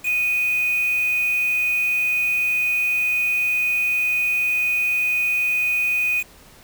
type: tone with quantisation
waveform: sine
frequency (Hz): 2482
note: D#7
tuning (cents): -5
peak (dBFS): -18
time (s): 0.03-6.24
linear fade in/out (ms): 50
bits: 5
effects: pink hiss -48 dBFS RMS until 6.63 s